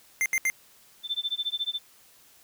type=tone bursts; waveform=square; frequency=2093 Hz; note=C7; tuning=in tune; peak=-23 dBFS; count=3; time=0.21-0.5 s; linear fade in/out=0 ms; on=48 ms; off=73 ms
type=tone with tremolo; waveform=sine; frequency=3543 Hz; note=A7; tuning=11 cents sharp; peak=-24 dBFS; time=1.03-1.8 s; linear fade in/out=50 ms; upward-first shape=sine; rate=14 Hz; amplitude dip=100%
effects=white hiss -57 dBFS RMS until 2.43 s